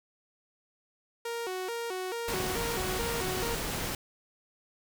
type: tone with vibrato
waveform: sawtooth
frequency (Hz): 416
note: G#4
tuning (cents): +3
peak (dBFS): -29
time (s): 1.25-3.55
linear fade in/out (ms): 5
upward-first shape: square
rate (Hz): 2.3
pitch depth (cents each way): 200
type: noise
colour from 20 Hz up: pink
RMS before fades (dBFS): -34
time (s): 2.28-3.95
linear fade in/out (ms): 2
effects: none